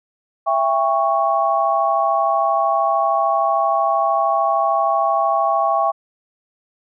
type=chord; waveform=sine; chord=C# diminished; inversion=first; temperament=just; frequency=665.2 / 798.3 / 1108.7 Hz; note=E5 / G5 / C#6; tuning=+16 / +31 / 0 cents; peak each=-19 dBFS; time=0.46-5.92 s; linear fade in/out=20 ms; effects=none